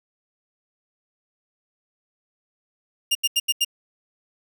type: tone bursts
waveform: sawtooth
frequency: 2817 Hz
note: F7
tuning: 14 cents sharp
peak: -14 dBFS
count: 5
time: 3.11-3.648 s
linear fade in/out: 10 ms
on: 42 ms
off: 82 ms
effects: none